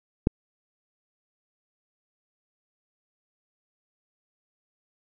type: click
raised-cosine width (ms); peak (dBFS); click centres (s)
3; -6; 0.271
effects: none